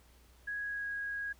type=tone with pitch glide; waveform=sine; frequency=1661.2 to 1646.9 Hz; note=G#6 to G#6; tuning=0 to -15 cents; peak=-35 dBFS; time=0.47-1.33 s; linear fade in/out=10 ms; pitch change=-15 cents; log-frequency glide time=0.59-0.94 s; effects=added 61 Hz sine -60 dBFS peak until 1.39 s + pink hiss -65 dBFS RMS until 1.39 s